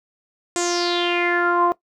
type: tone with low-pass filter sweep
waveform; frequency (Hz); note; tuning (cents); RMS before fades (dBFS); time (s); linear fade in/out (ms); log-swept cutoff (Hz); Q
sawtooth; 349.2; F4; 0; -20; 0.56-1.72; 0; 7800 to 890; 6
effects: noise-tail reverb RT60 0.1 s tail -18 dB re dry